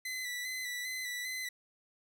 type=tone with vibrato; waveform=sawtooth; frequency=2000 Hz; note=B6; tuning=21 cents sharp; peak=-33 dBFS; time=0.05-1.49 s; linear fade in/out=5 ms; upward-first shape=square; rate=2.5 Hz; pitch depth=29 cents each way; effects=none